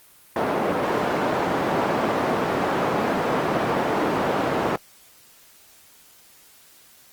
white band-pass noise, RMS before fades -23 dBFS, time 0.36-4.76 s, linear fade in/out 2 ms, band 170 to 840 Hz, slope 12 dB/octave, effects white hiss -52 dBFS RMS until 7.12 s + Opus 32 kbps

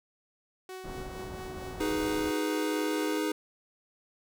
sawtooth tone with tremolo, 373.4 Hz, F#4, 16 cents sharp, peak -35 dBFS, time 0.69-3.18 s, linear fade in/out 2 ms, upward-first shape triangle, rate 4.4 Hz, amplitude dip 40%
pink low-pass noise, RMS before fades -42 dBFS, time 0.84-2.31 s, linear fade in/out 5 ms, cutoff 950 Hz, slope 12 dB/octave
square chord, G# minor, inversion second, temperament equal, 311.1 / 415.3 / 493.9 Hz, D#4 / G#4 / B4, 0 / 0 / 0 cents, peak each -31 / -34 / -37 dBFS, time 1.8-3.32 s, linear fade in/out 5 ms
effects none

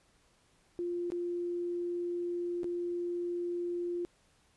sine tone with dropouts, 349.2 Hz, F4, in tune, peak -32 dBFS, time 0.79-4.05 s, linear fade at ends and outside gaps 0 ms, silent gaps 1.102-1.12 / 2.633-2.643 s, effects pink hiss -68 dBFS RMS until 4.56 s + resampled to 24000 Hz

